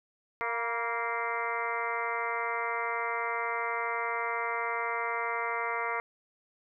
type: harmonic tone with a mistuned harmonic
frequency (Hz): 232.1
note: A#3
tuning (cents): -7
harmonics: 2 / 3 / 4 / 5 / 6 / 7 / 8 / 9 / 10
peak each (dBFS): -38 / -39 / -36 / -36 / -38 / -46 / -42 / -36 / -46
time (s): 0.41-6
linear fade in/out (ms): 0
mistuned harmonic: 4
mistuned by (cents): +39
effects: none